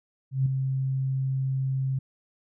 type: tone with ADSR envelope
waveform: sine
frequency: 133.2 Hz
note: C3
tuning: 31 cents sharp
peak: -18 dBFS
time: 0.31-1.99 s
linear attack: 150 ms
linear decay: 3 ms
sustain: -6 dB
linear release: 7 ms
effects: none